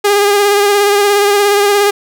sawtooth tone with vibrato, 406.9 Hz, G#4, 35 cents flat, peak -4 dBFS, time 0.04-1.91 s, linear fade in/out 10 ms, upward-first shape sine, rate 17 Hz, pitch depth 30 cents each way, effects none

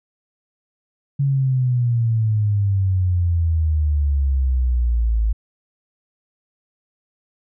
sine exponential sweep, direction down, 140.9 to 53.3 Hz, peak -15 dBFS, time 1.19-5.33 s, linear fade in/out 10 ms, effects none

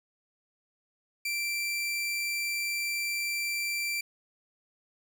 sawtooth tone, 2349 Hz, D7, in tune, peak -26 dBFS, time 1.25-4.01 s, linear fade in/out 5 ms, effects none

